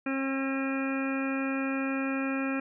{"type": "harmonic tone", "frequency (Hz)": 269.4, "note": "C#4", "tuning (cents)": -49, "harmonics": [1, 2, 3, 4, 5, 6, 7, 9, 10], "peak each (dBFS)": [-29, -37, -44, -45, -39, -40, -44, -38, -49], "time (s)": [0.06, 2.6], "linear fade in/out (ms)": 5, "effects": []}